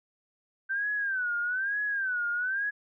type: tone with vibrato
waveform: sine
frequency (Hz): 1544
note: G6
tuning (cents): -27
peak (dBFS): -27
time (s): 0.69-2.71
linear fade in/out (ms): 20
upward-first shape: sine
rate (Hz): 1.1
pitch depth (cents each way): 150
effects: none